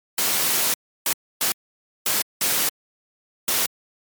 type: noise bursts at uneven times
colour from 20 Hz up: white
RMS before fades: -21 dBFS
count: 6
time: 0.18-0.74 / 1.06-1.13 / 1.41-1.52 / 2.06-2.22 / 2.41-2.69 / 3.48-3.66 s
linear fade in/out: 2 ms
effects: high-pass 150 Hz 12 dB/octave + MP3 96 kbps